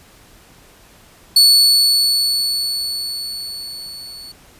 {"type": "tone with level ramp", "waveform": "40% pulse", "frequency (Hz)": 4435, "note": "C#8", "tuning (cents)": 0, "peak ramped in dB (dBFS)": [-5, -32], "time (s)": [1.36, 4.32], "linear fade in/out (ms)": 5, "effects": ["pink hiss -47 dBFS RMS until 4.59 s", "resampled to 32000 Hz"]}